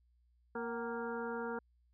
harmonic tone with a mistuned harmonic, 233.1 Hz, A#3, in tune, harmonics 1 / 2 / 3 / 4 / 5 / 6 / 7, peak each -43 / -40 / -50 / -45 / -53 / -45 / -53 dBFS, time 0.55-1.59 s, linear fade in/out 5 ms, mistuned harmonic 3, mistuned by +130 cents, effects added 60 Hz sine -68 dBFS peak until 1.93 s

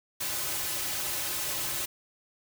white noise with comb filter, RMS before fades -32 dBFS, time 0.2-1.86 s, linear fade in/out 10 ms, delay 4.3 ms, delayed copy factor -1, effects none

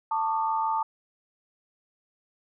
sine tone cluster, 890 / 1125 / 1211 Hz, A5 / C#6 / D#6, +20 / +25 / -47 cents, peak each -25 / -34 / -31 dBFS, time 0.11-0.83 s, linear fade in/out 5 ms, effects none

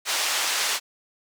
white band-pass noise, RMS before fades -25 dBFS, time 0.05-0.8 s, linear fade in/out 50 ms, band 670 to 6200 Hz, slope 12 dB/octave, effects none

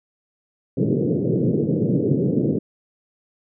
pink band-pass noise, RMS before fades -20 dBFS, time 0.77-2.59 s, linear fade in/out 10 ms, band 120 to 480 Hz, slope 48 dB/octave, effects none

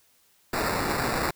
white noise with sample-and-hold, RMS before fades -27 dBFS, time 0.53-1.31 s, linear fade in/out 5 ms, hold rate 3150 Hz, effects white hiss -63 dBFS RMS until 1.35 s

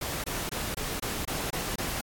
pink noise bursts, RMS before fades -33 dBFS, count 8, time 0.01-2.011 s, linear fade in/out 5 ms, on 230 ms, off 23 ms, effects AAC 64 kbps

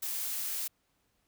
blue noise, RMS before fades -35 dBFS, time 0.02-0.68 s, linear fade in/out 10 ms, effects pink hiss -75 dBFS RMS until 1.27 s

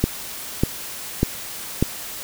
click train, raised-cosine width 3 ms, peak -3 dBFS, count 4, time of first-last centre 0.04-1.826 s, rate 1.68 Hz, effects white hiss -33 dBFS RMS until 2.23 s

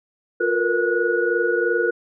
sine tone cluster, 354.4 / 458.6 / 481.4 / 1460 Hz, F4 / A#4 / B4 / F#6, +25 / -28 / -44 / -24 cents, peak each -23 dBFS, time 0.4-1.91 s, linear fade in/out 10 ms, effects none

